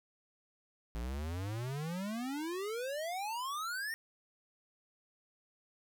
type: exponential sweep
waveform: square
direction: up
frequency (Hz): 54.9 to 1864.7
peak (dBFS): -37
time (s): 0.95-3.94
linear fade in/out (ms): 0
effects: none